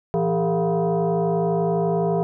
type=tone with frequency modulation; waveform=sine; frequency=116.6 Hz; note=A#2; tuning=1 cent sharp; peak=-18 dBFS; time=0.14-2.23 s; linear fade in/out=0 ms; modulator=285 Hz; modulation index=2.2; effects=none